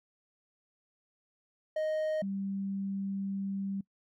triangle / sine tone pair in turn, 622.3 / 196.01 Hz, D#5 / G3, 0 / 0 cents, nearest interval octave + minor sixth, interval 2000 cents, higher first, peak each -27 / -32 dBFS, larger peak first, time 1.76-2.22 / 2.22-3.81 s, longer second, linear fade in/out 5 ms, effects noise-tail reverb RT60 0.1 s tail -23 dB re dry

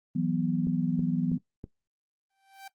sine chord, E suspended second, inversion none, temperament equal, 164.81 / 185 / 246.9 Hz, E3 / F#3 / B3, 0 / 0 / 0 cents, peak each -29 dBFS, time 0.15-1.38 s, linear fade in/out 10 ms
click train, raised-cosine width 3 ms, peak -26 dBFS, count 4, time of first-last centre 0.67-1.641 s, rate 3.09 Hz
sawtooth tone with exponential growth, 780 Hz, G5, 9 cents flat, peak -36 dBFS, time 2.3-2.68 s, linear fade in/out 5 ms, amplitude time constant 81 ms
effects noise-tail reverb RT60 0.1 s tail -17 dB re dry + Opus 32 kbps

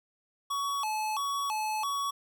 square tone with vibrato, 984 Hz, B5, 7 cents flat, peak -30 dBFS, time 0.5-2.11 s, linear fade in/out 10 ms, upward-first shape square, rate 1.5 Hz, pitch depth 230 cents each way, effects none

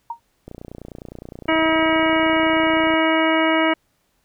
sine tone with exponential decay, 932.3 Hz, A#5, in tune, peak -21 dBFS, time 0.1-0.2 s, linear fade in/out 5 ms, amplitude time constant 20 ms
click train, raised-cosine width 2 ms, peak -22 dBFS, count 74, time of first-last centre 0.48-2.938 s, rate 29.7 Hz
harmonic tone, 320.4 Hz, E4, 49 cents flat, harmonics 1 / 2 / 3 / 4 / 5 / 6 / 7 / 9, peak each -19 / -21 / -24 / -25 / -28 / -27 / -24 / -28 dBFS, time 1.48-3.74 s, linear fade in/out 10 ms
effects pink hiss -66 dBFS RMS until 4.24 s

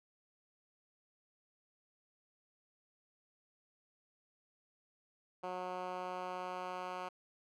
10% pulse tone with band-pass filter sweep, 182.3 Hz, F#3, 25 cents flat, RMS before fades -42 dBFS, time 5.43-7.09 s, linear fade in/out 10 ms, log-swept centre 760 to 1200 Hz, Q 0.87, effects none

